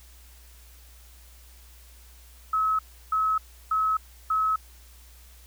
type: tone bursts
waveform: sine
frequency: 1287 Hz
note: E6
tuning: 42 cents flat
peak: -21 dBFS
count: 4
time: 2.53-4.56 s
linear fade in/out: 5 ms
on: 260 ms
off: 330 ms
effects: added 60 Hz sine -49 dBFS peak until 5.46 s + white hiss -55 dBFS RMS until 5.46 s